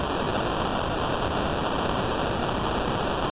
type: noise with sample-and-hold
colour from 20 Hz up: white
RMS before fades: -26 dBFS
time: 0-3.3 s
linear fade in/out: 0 ms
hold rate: 2100 Hz
effects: resampled to 8000 Hz